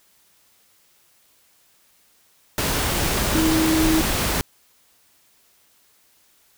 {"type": "tone in noise", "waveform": "sine", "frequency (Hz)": 318.7, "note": "D#4", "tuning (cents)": 42, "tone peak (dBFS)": -17, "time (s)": [3.35, 4.01], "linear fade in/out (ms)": 0, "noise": "pink", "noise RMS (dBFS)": -22, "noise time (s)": [2.58, 4.41], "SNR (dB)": 2, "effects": ["white hiss -59 dBFS RMS until 6.57 s"]}